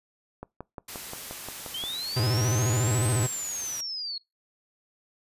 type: click train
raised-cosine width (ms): 1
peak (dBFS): -23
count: 9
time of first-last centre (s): 0.43-1.838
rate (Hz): 5.68
type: noise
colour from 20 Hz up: white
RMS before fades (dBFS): -39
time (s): 0.88-3.81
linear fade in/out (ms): 5
type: linear two-way sweep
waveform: sine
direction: up then down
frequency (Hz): 3023 to 8280 to 4264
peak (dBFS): -31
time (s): 1.74-4.18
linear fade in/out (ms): 5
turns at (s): 3.09
type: tone with vibrato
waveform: 45% pulse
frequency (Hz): 115.5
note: A#2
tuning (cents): -16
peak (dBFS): -23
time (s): 2.16-3.27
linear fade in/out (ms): 10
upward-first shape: square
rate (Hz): 14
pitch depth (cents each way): 170
effects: noise-tail reverb RT60 0.2 s tail -23 dB re dry + resampled to 32000 Hz